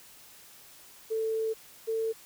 sine tone pair in turn, 443.7 / 447.3 Hz, A4 / A4, +14 / +28 cents, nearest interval unison, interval 14 cents, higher second, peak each -27 dBFS, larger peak neither, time 1.1-1.54 / 1.87-2.13 s, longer first, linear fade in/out 20 ms, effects white hiss -53 dBFS RMS until 2.25 s

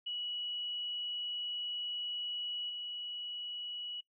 sine tone with level steps, 2930 Hz, F#7, 18 cents flat, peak -36 / -39 dBFS, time 0.06-4.01 s, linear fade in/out 10 ms, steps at 2.69 s, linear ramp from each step 10 ms, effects noise-tail reverb RT60 0.1 s tail -20 dB re dry

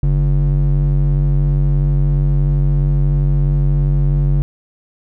triangle ring-modulated tone, 94.6 Hz, F#2, 39 cents sharp, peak -6 dBFS, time 0.03-4.42 s, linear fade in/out 0 ms, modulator 48.5 Hz, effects none

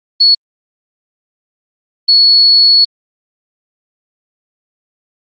sine tone bursts at uneven times, 4388 Hz, C#8, 18 cents flat, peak -4 dBFS, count 2, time 0.2-0.35 / 2.08-2.85 s, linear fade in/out 10 ms, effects Opus 24 kbps

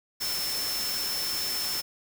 sine tone in noise, 5320 Hz, E8, 15 cents sharp, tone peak -30 dBFS, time 0.2-1.82 s, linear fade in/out 20 ms, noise white, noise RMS -33 dBFS, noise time 0.2-1.82 s, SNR 0 dB, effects none

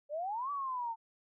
sine exponential two-way sweep, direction up then down, 566 to 1161 to 892 Hz, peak -34 dBFS, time 0.09-0.96 s, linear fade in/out 50 ms, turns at 0.51 s, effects none

